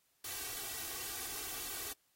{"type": "noise with comb filter", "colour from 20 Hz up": "white", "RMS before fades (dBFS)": -42, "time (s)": [0.24, 1.93], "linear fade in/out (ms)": 5, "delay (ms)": 2.6, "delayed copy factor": 0.85, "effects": ["white hiss -75 dBFS RMS until 2.15 s", "AAC 48 kbps"]}